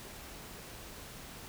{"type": "silence", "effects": ["pink hiss -48 dBFS RMS until 1.48 s"]}